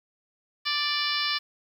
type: harmonic tone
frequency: 587.3 Hz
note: D5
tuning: in tune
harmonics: 2 / 3 / 4 / 5 / 6 / 7 / 8 / 9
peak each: -33 / -33 / -33 / -33 / -33 / -33 / -33 / -33 dBFS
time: 0.65-1.39 s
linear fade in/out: 20 ms
effects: 9-bit